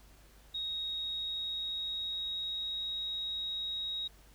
sine tone with pitch glide, 3764 to 3788 Hz, A#7 to A#7, +16 to +27 cents, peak -34 dBFS, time 0.54-4.08 s, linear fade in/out 10 ms, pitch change +11 cents, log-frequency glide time 0.94-2.93 s, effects added 50 Hz sine -58 dBFS peak until 4.34 s + pink hiss -62 dBFS RMS until 4.34 s

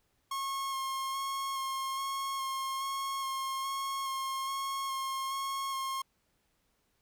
45% pulse tone with vibrato, 1080 Hz, C#6, 45 cents flat, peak -33 dBFS, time 0.31-6.02 s, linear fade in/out 5 ms, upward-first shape square, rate 1.2 Hz, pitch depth 13 cents each way, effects pink hiss -75 dBFS RMS until 7.01 s

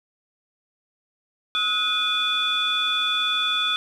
sine tone cluster, 1278 / 1458 / 2467 / 3461 Hz, D#6 / F#6 / D#7 / A7, +46 / -26 / -15 / -29 cents, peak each -27 / -29 / -28 / -21 dBFS, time 1.55-3.76 s, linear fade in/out 0 ms, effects tanh soft clip ceiling -14 dBFS + 9-bit

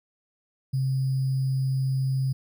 sine tone with sample-and-hold, 132.9 Hz, C3, 27 cents sharp, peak -22 dBFS, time 0.73-2.33 s, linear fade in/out 10 ms, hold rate 4900 Hz, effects none

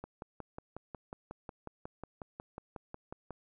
click train, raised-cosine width 1 ms, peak -28 dBFS, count 19, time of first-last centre 0.04-3.307 s, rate 5.51 Hz, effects none

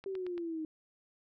click train, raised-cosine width 0.3 ms, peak -33 dBFS, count 4, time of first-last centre 0.04-0.379 s, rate 8.85 Hz
sine exponential sweep, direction down, 392.3 to 310 Hz, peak -35 dBFS, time 0.06-0.65 s, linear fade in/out 2 ms
effects none

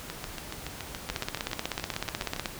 two click trains, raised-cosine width 0.2 ms, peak -17 / -12 dBFS, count 17 / 23, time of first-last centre 0.1-2.363 / 1.1-2.458 s, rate 7.07 / 16.2 Hz, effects pink hiss -42 dBFS RMS until 2.59 s

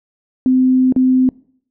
sine tone with dropouts, 257.4 Hz, C4, 28 cents flat, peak -9 dBFS, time 0.46-1.29 s, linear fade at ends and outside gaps 1 ms, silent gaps 0.924-0.962 s, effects noise-tail reverb RT60 0.6 s tail -23 dB re dry

